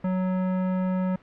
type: tone with tanh clipping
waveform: sine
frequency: 185.4 Hz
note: F#3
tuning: 4 cents sharp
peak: -25 dBFS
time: 0.04-1.16 s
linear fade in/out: 5 ms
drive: 18 dB
effects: pink hiss -54 dBFS RMS until 1.22 s + low-pass 2000 Hz 12 dB/octave